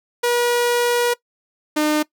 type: tone pair in turn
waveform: sawtooth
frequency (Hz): 481.4 / 303.3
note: B4 / D#4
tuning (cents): -44 / -44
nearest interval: minor sixth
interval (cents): 800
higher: first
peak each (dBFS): -12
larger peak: neither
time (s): 0.23-1.14 / 1.76-2.03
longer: first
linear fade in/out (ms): 10
effects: noise-tail reverb RT60 0.1 s tail -21 dB re dry